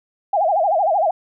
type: tone with vibrato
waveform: sine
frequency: 720 Hz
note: F#5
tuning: 47 cents flat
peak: -14 dBFS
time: 0.33-1.11 s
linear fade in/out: 5 ms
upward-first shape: sine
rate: 13 Hz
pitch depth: 240 cents each way
effects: none